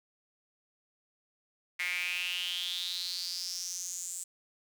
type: tone with high-pass filter sweep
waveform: sawtooth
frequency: 178.7 Hz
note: F3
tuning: 40 cents sharp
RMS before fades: -36 dBFS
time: 1.79-4.24 s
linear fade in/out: 10 ms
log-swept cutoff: 2100 to 7900 Hz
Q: 7.4
effects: none